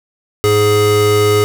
square tone pair together, 105.4 / 418.2 Hz, G#2 / G#4, +26 / +12 cents, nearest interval 2 octaves, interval 2386 cents, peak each -16 / -11 dBFS, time 0.44-1.44 s, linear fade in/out 0 ms, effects none

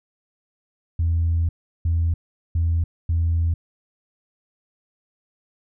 sine tone bursts at uneven times, 83.3 Hz, E2, 19 cents sharp, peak -16 dBFS, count 4, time 0.99-1.49 / 1.85-2.14 / 2.55-2.84 / 3.09-3.54 s, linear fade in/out 5 ms, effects tanh soft clip ceiling -14 dBFS

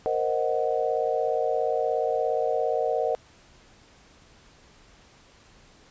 sine chord, C half-diminished seventh, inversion third, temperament equal, 466.2 / 523.3 / 622.3 / 740 Hz, Bb4 / C5 / Eb5 / Gb5, 0 / 0 / 0 / 0 cents, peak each -27 / -29 / -28 / -29 dBFS, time 0.06-3.15 s, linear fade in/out 0 ms, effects pink hiss -55 dBFS RMS until 5.9 s + resampled to 16000 Hz

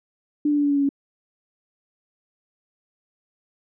sine tone with pitch steps, 295.6 / 292.7 / 289.9 / 287 / 284.2 / 281.4 / 278.7 Hz, D4 / D4 / D4 / D4 / C#4 / C#4 / C#4, +11 / -6 / -22 / -40 / +43 / +26 / +9 cents, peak -17 dBFS, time 0.45-0.891 s, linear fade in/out 5 ms, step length 63 ms, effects none

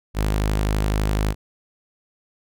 sawtooth tone, 51.91 Hz, G#1, in tune, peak -15 dBFS, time 0.14-1.35 s, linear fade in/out 50 ms, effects none

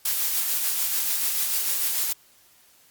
blue noise with tremolo, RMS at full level -23 dBFS, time 0.05-2.13 s, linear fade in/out 5 ms, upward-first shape triangle, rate 6.8 Hz, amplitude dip 35%, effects white hiss -57 dBFS RMS until 2.9 s + Opus 48 kbps

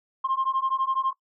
sine beating tone pair, 1056 / 1068 Hz, C6 / C6, +16 / +35 cents, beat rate 12 Hz, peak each -25 dBFS, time 0.24-1.13 s, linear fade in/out 10 ms, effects noise-tail reverb RT60 0.1 s tail -19 dB re dry + tanh soft clip ceiling -17 dBFS

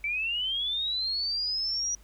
sine linear sweep, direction up, 2287 to 5820 Hz, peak -27 dBFS, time 0.04-1.95 s, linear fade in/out 2 ms, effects added 50 Hz sine -51 dBFS peak until 2.03 s + pink hiss -61 dBFS RMS until 2.03 s

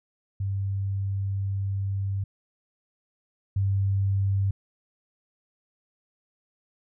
sine tone pair in turn, 98.1 / 98.1 Hz, G2 / G2, +2 / +2 cents, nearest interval unison, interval 0 cents, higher neither, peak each -25 / -21 dBFS, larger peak second, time 0.4-2.24 / 3.56-4.51 s, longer first, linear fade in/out 5 ms, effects none

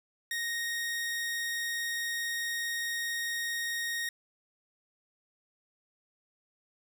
sawtooth tone, 1864.7 Hz, A#6, in tune, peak -28 dBFS, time 0.31-4.09 s, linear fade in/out 2 ms, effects none

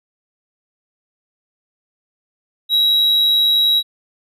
triangle tone, 3863 Hz, B7, 39 cents flat, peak -10 dBFS, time 2.69-3.83 s, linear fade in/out 50 ms, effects resampled to 32000 Hz

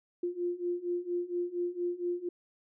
sine beating tone pair, 349.2 / 353.5 Hz, F4 / F4, 0 / +21 cents, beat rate 4.3 Hz, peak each -35 / -33 dBFS, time 0.23-2.29 s, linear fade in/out 5 ms, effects none

